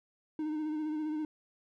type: tone with vibrato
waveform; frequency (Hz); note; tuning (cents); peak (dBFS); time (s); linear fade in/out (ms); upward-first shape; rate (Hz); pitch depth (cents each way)
triangle; 307.4; D#4; -21; -30; 0.39-1.25; 2; sine; 15; 34
effects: none